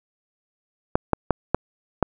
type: clicks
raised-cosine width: 1 ms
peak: -3 dBFS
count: 5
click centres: 0.955 / 1.133 / 1.307 / 1.546 / 2.027 s
effects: none